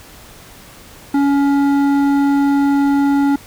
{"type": "tone with hard clipping", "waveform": "sine", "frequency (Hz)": 280.9, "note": "C#4", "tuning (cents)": 23, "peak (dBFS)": -13, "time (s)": [1.14, 3.36], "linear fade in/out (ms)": 5, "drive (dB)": 10, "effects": ["pink hiss -40 dBFS RMS until 3.46 s"]}